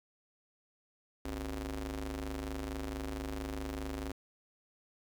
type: ring-modulated tone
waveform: sawtooth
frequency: 103.83 Hz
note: G#2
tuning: in tune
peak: -30 dBFS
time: 1.25-4.12 s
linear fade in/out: 5 ms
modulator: 168 Hz
effects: 10-bit